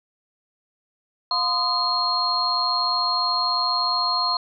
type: tone cluster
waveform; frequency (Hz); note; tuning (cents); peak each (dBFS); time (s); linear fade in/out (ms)
sine; 709 / 1027 / 1240 / 4243; F5 / C6 / D#6 / C8; +26 / -33 / -6 / +23; -30 / -24 / -30 / -22; 1.31-4.37; 2
effects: none